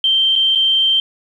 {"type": "tone with dropouts", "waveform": "sine", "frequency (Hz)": 3136, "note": "G7", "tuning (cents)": 0, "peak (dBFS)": -11, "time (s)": [0.04, 1], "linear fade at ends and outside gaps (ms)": 2, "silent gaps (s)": [[0.355, 0.36], [0.551, 0.556]], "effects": ["8-bit"]}